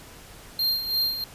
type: tone with tremolo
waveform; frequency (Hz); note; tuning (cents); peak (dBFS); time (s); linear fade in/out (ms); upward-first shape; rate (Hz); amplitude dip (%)
square; 4191; C8; +2; -21; 0.59-1.24; 2; sine; 3; 65
effects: pink hiss -46 dBFS RMS until 1.34 s + resampled to 32000 Hz